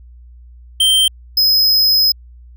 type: tone pair in turn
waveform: square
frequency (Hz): 3136 / 5083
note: G7 / D#8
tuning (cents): 0 / +36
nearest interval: minor sixth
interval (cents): 836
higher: second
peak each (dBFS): -10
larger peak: neither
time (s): 0.8-1.08 / 1.37-2.12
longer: second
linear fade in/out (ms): 5
effects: added 60 Hz sine -37 dBFS peak until 2.56 s